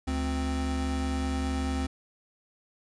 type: tone pair together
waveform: square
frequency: 72.19 / 261.6 Hz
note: D2 / C4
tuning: -29 / 0 cents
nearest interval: octave + minor seventh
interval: 2229 cents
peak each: -30 / -32 dBFS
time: 0.07-1.87 s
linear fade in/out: 10 ms
effects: resampled to 22050 Hz + 11-bit